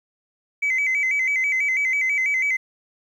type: tone with vibrato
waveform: sine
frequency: 2167 Hz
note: C#7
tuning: 40 cents flat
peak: -17 dBFS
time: 0.62-2.57 s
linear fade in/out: 10 ms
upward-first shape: square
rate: 6.1 Hz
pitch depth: 92 cents each way
effects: tanh soft clip ceiling -16 dBFS + 9-bit